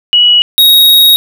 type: tone pair in turn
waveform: sine / square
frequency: 2926 / 3775 Hz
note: F#7 / A#7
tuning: -20 / +21 cents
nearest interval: major third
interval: 441 cents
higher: second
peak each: -3 dBFS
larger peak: neither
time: 0.13-0.42 / 0.58-1.16 s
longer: second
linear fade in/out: 0 ms
effects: none